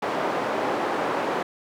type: band-pass noise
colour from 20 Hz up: white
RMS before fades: -26 dBFS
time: 0.02-1.43 s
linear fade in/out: 5 ms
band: 290 to 880 Hz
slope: 12 dB/octave
effects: none